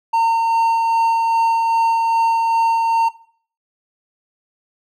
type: tone with tremolo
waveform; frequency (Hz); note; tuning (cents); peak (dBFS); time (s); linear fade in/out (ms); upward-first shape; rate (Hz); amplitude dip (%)
triangle; 913; A#5; -36; -10; 0.13-3.09; 10; sine; 2.5; 25
effects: noise-tail reverb RT60 0.5 s tail -18 dB re dry